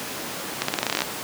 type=accelerating click train; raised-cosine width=0.2 ms; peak=-4 dBFS; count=13; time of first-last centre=0.62-1.02 s; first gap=64 ms; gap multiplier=0.87; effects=pink hiss -31 dBFS RMS until 1.23 s + high-pass 200 Hz 12 dB/octave